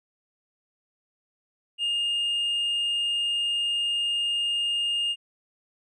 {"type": "tone with tanh clipping", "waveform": "sine", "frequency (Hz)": 2830, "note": "F7", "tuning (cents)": 22, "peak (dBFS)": -24, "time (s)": [1.78, 5.16], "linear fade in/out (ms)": 50, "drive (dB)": 1, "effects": []}